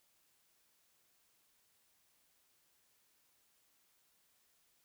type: silence
effects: white hiss -74 dBFS RMS until 4.84 s